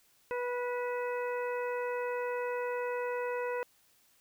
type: harmonic tone with a mistuned harmonic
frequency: 490 Hz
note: B4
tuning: 14 cents flat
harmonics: 1 / 2 / 3 / 4 / 5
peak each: -33 / -39 / -43 / -45 / -47 dBFS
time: 0.31-3.63 s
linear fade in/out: 0 ms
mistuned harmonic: 5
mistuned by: +69 cents
effects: white hiss -67 dBFS RMS until 4.2 s